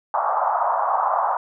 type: band-pass noise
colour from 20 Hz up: pink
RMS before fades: -21 dBFS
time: 0.14-1.37 s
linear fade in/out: 2 ms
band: 680 to 1200 Hz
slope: 48 dB/octave
effects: none